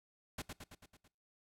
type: noise with echo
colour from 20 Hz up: pink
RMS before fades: -42 dBFS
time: 0.38-0.42 s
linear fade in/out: 5 ms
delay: 110 ms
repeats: 6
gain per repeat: -4 dB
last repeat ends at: 1.08 s
effects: noise-tail reverb RT60 0.4 s tail -23 dB re dry + low-pass 12000 Hz 12 dB/octave